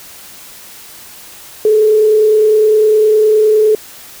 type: tone with frequency modulation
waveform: sine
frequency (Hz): 430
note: A4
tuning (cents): -40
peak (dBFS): -6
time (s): 1.65-3.75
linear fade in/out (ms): 2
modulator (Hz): 29.8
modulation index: 0.29
effects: white hiss -35 dBFS RMS until 4.2 s